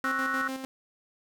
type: chord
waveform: sine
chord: F# dominant seventh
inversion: second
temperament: equal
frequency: 1108.7 / 1318.5 / 1480 / 1864.7 Hz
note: C#6 / E6 / F#6 / A#6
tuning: 0 / 0 / 0 / 0 cents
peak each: -35 / -32 / -30 / -35 dBFS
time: 0.04-0.48 s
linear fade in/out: 5 ms
type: tone with tremolo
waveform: sawtooth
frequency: 264.1 Hz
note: C4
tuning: 16 cents sharp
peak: -28 dBFS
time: 0.04-0.65 s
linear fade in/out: 0 ms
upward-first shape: square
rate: 6.7 Hz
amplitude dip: 50%
effects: none